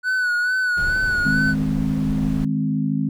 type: tone with vibrato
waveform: triangle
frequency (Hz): 1480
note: F#6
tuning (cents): 0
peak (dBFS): -16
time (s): 0.03-1.55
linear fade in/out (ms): 50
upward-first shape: sine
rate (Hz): 2.3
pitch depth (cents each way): 44
type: noise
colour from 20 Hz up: brown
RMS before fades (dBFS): -29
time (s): 0.77-2.45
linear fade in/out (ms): 5
type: chord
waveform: sine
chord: Ab major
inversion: second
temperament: equal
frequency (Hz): 155.56 / 207.7 / 261.6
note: Eb3 / Ab3 / C4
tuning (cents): 0 / 0 / 0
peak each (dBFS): -23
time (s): 1.25-3.09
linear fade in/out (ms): 5
effects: none